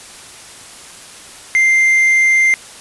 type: tone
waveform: triangle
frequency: 2093 Hz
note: C7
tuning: in tune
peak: -7 dBFS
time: 1.55-2.54 s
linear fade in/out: 0 ms
effects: white hiss -36 dBFS RMS until 2.8 s + resampled to 24000 Hz